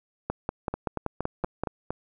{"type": "two click trains", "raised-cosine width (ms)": 1, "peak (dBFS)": [-13, -15], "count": [8, 6], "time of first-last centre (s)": [[0.3, 1.636], [0.74, 1.906]], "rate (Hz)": [5.24, 4.29], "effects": []}